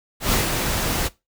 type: noise with ADSR envelope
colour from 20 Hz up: pink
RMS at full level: -18 dBFS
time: 0.2-1.09 s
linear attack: 120 ms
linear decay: 140 ms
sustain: -5 dB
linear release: 23 ms
effects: noise-tail reverb RT60 0.2 s tail -18 dB re dry